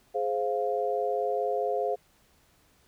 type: chord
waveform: sine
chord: F minor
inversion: first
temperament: just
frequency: 419.1 / 523.8 / 698.5 Hz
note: Ab4 / C5 / F5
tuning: +16 / +2 / 0 cents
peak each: -30 dBFS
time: 0.14-1.96 s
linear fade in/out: 20 ms
effects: pink hiss -64 dBFS RMS until 2.87 s